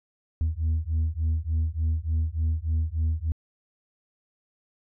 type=beating tone pair; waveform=sine; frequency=78.2 / 81.6 Hz; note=D#2 / E2; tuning=+9 / -17 cents; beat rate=3.4 Hz; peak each=-24 dBFS; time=0.41-3.32 s; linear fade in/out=0 ms; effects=tanh soft clip ceiling -20 dBFS